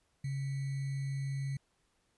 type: tone with sample-and-hold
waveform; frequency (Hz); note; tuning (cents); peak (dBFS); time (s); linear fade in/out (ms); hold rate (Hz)
sine; 136.9; C#3; -21; -33; 0.24-1.57; 5; 2100
effects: pink hiss -75 dBFS RMS until 2.17 s + resampled to 24000 Hz